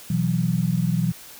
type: chord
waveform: sine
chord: B suspended fourth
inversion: none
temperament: equal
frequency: 123.47 / 164.81 / 185 Hz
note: B2 / E3 / F#3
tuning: 0 / 0 / 0 cents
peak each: -25 / -22 / -24 dBFS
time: 0.1-1.12 s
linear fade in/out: 5 ms
effects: white hiss -43 dBFS RMS until 1.39 s